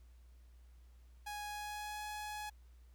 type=tone with pitch glide; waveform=sawtooth; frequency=831 to 841.6 Hz; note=G#5 to G#5; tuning=+1 to +23 cents; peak=-38 dBFS; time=1.26-2.5 s; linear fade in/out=10 ms; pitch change=+22 cents; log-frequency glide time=1.45-2.03 s; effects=added 60 Hz sine -57 dBFS peak until 2.94 s + pink hiss -75 dBFS RMS until 2.94 s